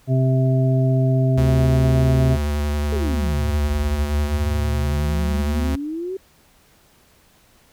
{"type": "harmonic tone", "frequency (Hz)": 130.81, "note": "C3", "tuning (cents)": 0, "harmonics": [1, 2, 3, 5], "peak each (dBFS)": [-15, -24, -28, -26], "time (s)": [0.07, 2.38], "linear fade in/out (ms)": 50}
{"type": "tone with vibrato", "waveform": "square", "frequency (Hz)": 73.6, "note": "D2", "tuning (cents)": 4, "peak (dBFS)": -20, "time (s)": [1.37, 5.76], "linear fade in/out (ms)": 10, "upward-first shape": "square", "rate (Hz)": 11, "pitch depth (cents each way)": 15}
{"type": "exponential two-way sweep", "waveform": "sine", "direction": "down then up", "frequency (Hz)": [450.1, 50.7, 389.9], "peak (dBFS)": -24, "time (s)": [2.92, 6.17], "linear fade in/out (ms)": 5, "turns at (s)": 3.74}
{"effects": ["pink hiss -55 dBFS RMS until 7.72 s"]}